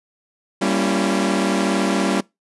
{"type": "chord", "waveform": "sawtooth", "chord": "G diminished seventh", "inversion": "none", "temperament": "equal with one note detuned", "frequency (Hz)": [196, 233.1, 277.2, 337.7], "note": ["G3", "Bb3", "Db4", "Fb4"], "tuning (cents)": [0, 0, 0, 42], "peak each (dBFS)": [-17, -21, -19, -20], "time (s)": [0.61, 2.21], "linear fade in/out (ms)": 10, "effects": ["noise-tail reverb RT60 0.2 s tail -23 dB re dry", "resampled to 24000 Hz"]}